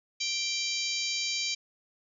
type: harmonic tone with a mistuned harmonic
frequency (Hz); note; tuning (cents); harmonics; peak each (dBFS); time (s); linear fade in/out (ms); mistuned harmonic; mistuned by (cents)
784; G5; 0; 3 / 4 / 5 / 6 / 7 / 8 / 9; -35 / -38 / -36 / -34 / -39 / -39 / -39; 0.2-1.55; 10; 9; -61
effects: none

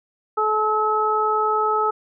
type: harmonic tone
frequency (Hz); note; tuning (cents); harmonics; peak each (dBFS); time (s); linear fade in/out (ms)
430.2; A4; -39; 1 / 2 / 3; -23 / -23 / -20; 0.37-1.91; 10
effects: none

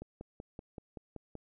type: click train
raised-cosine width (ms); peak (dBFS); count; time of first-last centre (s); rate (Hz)
2; -30; 8; 0.02-1.353; 5.25
effects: none

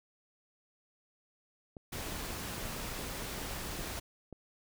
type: clicks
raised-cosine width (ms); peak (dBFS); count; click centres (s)
2; -32; 11; 1.768 / 2.123 / 2.306 / 2.45 / 2.581 / 2.655 / 2.992 / 3.223 / 3.415 / 3.794 / 4.327
type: noise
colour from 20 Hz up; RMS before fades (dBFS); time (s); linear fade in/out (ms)
pink; -40; 1.92-4; 10
effects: none

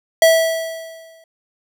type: tone with exponential decay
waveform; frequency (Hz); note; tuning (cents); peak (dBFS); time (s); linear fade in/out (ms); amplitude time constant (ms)
square; 653; E5; -17; -7; 0.22-1.24; 2; 220
effects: none

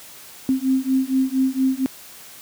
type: beating tone pair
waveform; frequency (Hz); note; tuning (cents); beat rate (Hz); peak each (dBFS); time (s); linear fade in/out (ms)
sine; 261.2 / 265.5; C4 / C4; -3 / +25; 4.3; -20 / -20; 0.49-1.86; 0
effects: white hiss -42 dBFS RMS until 2.41 s + high-pass 80 Hz 12 dB/octave

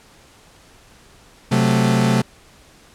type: chord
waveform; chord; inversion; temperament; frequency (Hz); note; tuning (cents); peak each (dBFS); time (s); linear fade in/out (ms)
40% pulse; F# diminished; second; equal; 130.81 / 185 / 220; C3 / F#3 / A3; 0 / 0 / 0; -17 / -20 / -17; 1.51-2.22; 10
effects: pink hiss -49 dBFS RMS until 2.94 s + low-pass 10000 Hz 12 dB/octave

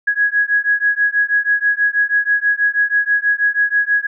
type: beating tone pair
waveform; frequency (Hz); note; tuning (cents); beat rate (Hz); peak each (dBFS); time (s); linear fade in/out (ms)
sine; 1661.2 / 1667.4; G#6 / G#6; 0 / +6; 6.2; -16; 0.07-4.07; 10
effects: none

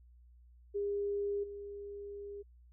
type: tone with level steps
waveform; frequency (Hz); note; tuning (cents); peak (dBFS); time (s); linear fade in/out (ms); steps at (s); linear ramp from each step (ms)
sine; 405.1; G#4; -43; -32 / -42; 0.74-2.43; 20; 1.43; 10
effects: added 60 Hz sine -57 dBFS peak until 2.72 s

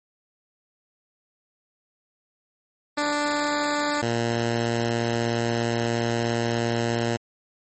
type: tone pair in turn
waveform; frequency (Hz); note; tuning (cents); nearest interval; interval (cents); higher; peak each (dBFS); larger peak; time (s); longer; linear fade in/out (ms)
10% pulse; 293.7 / 116.93; D4 / A#2; 0 / +6; octave + major third; 1594; first; -14; neither; 2.97-4.02 / 4.02-7.17; second; 10
effects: MP3 32 kbps

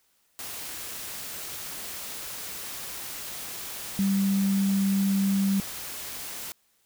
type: tone in noise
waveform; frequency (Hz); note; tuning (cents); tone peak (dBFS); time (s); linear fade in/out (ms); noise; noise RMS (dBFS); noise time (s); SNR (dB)
sine; 196; G3; 0; -21; 3.99-5.6; 0; white; -37; 0.39-6.52; +13
effects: white hiss -68 dBFS RMS until 6.85 s

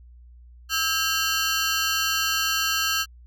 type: ring-modulated tone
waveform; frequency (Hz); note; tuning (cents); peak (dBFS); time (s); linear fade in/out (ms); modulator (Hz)
15% pulse; 1454; F#6; -31; -12; 0.69-3.06; 50; 147
effects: added 60 Hz sine -45 dBFS peak until 3.26 s

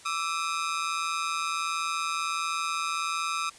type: ring-modulated tone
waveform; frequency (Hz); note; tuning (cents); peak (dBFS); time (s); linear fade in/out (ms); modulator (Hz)
sawtooth; 1247; D#6; +3; -21; 0.05-3.5; 10; 80.7
effects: white hiss -51 dBFS RMS until 3.58 s + resampled to 22050 Hz

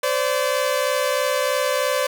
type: tone pair together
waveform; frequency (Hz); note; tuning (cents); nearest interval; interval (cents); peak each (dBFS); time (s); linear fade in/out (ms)
sawtooth; 514.9 / 578; C5 / D5; -28 / -28; major second; 200; -18; 0.03-2.07; 5
effects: none

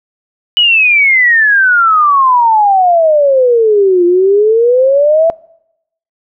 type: exponential two-way sweep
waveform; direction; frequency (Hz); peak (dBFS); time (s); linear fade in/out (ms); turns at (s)
sine; down then up; 2978 to 345.4 to 670; -5; 0.57-5.3; 0; 4.05
effects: noise-tail reverb RT60 0.8 s tail -24 dB re dry

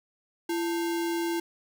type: tone with sample-and-hold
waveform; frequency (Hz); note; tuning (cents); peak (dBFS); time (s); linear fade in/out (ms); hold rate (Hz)
sine; 337.6; E4; +41; -26; 0.49-1.4; 5; 1225
effects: none

